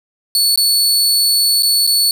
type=tone with dropouts; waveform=sawtooth; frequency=4435 Hz; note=C#8; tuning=in tune; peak=-8 dBFS; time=0.35-2.11 s; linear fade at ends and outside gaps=1 ms; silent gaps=0.559-0.575 / 1.624-1.631 / 1.867-1.874 s; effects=none